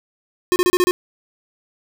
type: tone bursts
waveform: square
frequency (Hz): 359.8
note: F#4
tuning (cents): -48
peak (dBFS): -13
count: 6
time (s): 0.52-0.91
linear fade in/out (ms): 0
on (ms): 40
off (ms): 30
effects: none